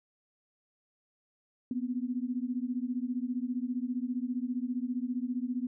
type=beating tone pair; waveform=sine; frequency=242.2 / 257.2 Hz; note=B3 / C4; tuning=-34 / -30 cents; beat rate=15 Hz; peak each=-33 / -34 dBFS; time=1.71-5.67 s; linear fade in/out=2 ms; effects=none